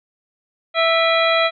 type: harmonic tone with a mistuned harmonic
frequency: 659.3 Hz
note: E5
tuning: in tune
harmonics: 1 / 2 / 3 / 4 / 5 / 6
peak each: -17 / -20 / -22 / -23 / -24 / -25 dBFS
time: 0.74-1.51 s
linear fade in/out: 50 ms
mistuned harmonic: 4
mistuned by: -150 cents
effects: none